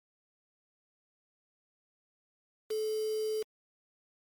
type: tone with quantisation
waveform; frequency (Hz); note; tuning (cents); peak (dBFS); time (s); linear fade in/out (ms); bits
sine; 433.1; A4; -27; -30; 2.7-3.43; 10; 7
effects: MP3 96 kbps